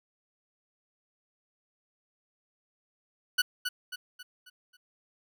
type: tone with echo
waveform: 20% pulse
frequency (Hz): 1480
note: F#6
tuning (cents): 0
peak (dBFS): -17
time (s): 3.38-3.42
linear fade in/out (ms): 10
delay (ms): 270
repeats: 5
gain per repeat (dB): -7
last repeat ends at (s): 4.77
effects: none